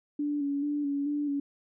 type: tone with vibrato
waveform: sine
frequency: 287.4 Hz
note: D4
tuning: 37 cents flat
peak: -27 dBFS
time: 0.19-1.4 s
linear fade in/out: 5 ms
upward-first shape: square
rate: 2.3 Hz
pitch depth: 30 cents each way
effects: none